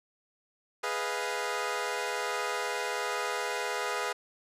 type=chord; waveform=15% pulse; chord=F half-diminished seventh; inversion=first; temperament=equal; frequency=415.3 / 493.9 / 622.3 / 698.5 Hz; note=Ab4 / Cb5 / Eb5 / F5; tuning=0 / 0 / 0 / 0 cents; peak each=-29 / -28 / -33 / -31 dBFS; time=0.83-4.13 s; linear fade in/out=10 ms; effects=low-pass 10000 Hz 12 dB/octave